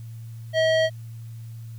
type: tone with low-pass filter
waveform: square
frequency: 640 Hz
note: D#5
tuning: 49 cents sharp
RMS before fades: -20 dBFS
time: 0.53-0.9 s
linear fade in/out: 50 ms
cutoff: 3600 Hz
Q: 1.2
effects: added 114 Hz sine -35 dBFS peak until 1.78 s + white hiss -58 dBFS RMS until 1.78 s